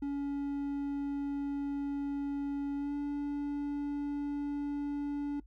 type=tone with pitch glide; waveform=triangle; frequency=282.4 to 287.7 Hz; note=C#4 to D4; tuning=+32 to -36 cents; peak=-30 dBFS; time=0.02-5.4 s; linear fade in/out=5 ms; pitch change=+32 cents; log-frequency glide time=2.76-2.94 s; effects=noise-tail reverb RT60 0.1 s tail -21 dB re dry + added 50 Hz sine -53 dBFS peak until 5.46 s